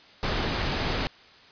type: noise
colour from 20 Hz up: pink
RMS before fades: -27 dBFS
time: 0.23-1.07 s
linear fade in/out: 0 ms
effects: white hiss -52 dBFS RMS until 1.51 s + resampled to 11025 Hz